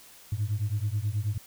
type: beating tone pair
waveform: sine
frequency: 100.1 / 109.4 Hz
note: G2 / A2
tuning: +37 / -9 cents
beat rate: 9.3 Hz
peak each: -28 dBFS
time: 0.32-1.38 s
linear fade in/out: 5 ms
effects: tanh soft clip ceiling -21 dBFS + white hiss -52 dBFS RMS until 1.46 s